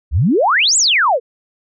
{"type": "exponential two-way sweep", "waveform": "sine", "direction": "up then down", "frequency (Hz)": [59.3, 8140, 435.8], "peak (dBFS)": -10, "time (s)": [0.11, 1.2], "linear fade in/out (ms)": 50, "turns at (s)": 0.77, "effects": []}